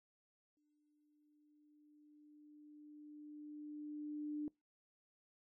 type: tone with exponential growth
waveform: sine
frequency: 298.4 Hz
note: D4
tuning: 28 cents sharp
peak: -38 dBFS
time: 0.57-4.48 s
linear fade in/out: 1 ms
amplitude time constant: 850 ms
effects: noise-tail reverb RT60 0.2 s tail -24 dB re dry